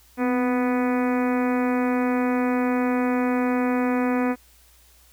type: harmonic tone with a mistuned harmonic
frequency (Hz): 247.4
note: B3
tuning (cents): +3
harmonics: 1 / 2 / 3 / 4 / 5 / 6 / 7 / 8 / 9 / 10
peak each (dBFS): -21 / -27 / -31 / -33 / -35 / -37 / -38 / -39 / -40 / -41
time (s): 0.17-4.36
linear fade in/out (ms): 50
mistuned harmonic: 1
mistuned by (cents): +41
effects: added 60 Hz sine -56 dBFS peak until 5.12 s + white hiss -56 dBFS RMS until 5.12 s